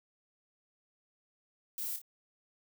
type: noise with echo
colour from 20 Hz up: violet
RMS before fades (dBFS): -38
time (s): 1.78-1.96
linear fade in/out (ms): 0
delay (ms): 28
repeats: 2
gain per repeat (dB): -7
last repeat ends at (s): 2.016
effects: none